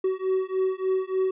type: beating tone pair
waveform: triangle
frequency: 375.5 / 378.9 Hz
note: F#4 / F#4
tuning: +26 / +41 cents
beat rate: 3.4 Hz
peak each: -24 dBFS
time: 0.04-1.31 s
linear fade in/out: 5 ms
effects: resampled to 8000 Hz